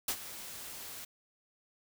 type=noise with ADSR envelope; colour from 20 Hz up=white; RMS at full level=-31 dBFS; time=0.08-1.05 s; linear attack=4 ms; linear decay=71 ms; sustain=-14 dB; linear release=7 ms; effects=none